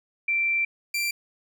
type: tone pair in turn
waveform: sine / sawtooth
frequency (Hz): 2349 / 2357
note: D7 / D7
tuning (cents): 0 / +6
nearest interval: unison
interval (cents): 6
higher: second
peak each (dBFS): -21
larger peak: neither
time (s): 0.28-0.65 / 0.94-1.11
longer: first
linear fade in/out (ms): 5
effects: none